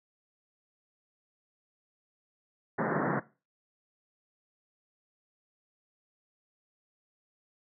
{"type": "band-pass noise", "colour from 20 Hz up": "pink", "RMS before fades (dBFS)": -30, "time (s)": [2.78, 3.2], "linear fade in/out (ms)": 10, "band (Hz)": [130, 1900], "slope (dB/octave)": 96, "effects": ["noise-tail reverb RT60 0.3 s tail -18 dB re dry"]}